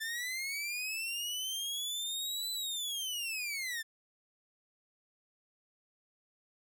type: linear two-way sweep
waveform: sawtooth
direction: up then down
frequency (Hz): 1757 to 4020 to 1757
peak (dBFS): -32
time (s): 0-3.83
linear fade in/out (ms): 20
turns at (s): 2.51
effects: none